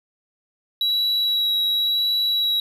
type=tone with vibrato; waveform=triangle; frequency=3894 Hz; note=B7; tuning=25 cents flat; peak=-17 dBFS; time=0.81-2.6 s; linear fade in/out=2 ms; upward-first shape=sine; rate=0.93 Hz; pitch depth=11 cents each way; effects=none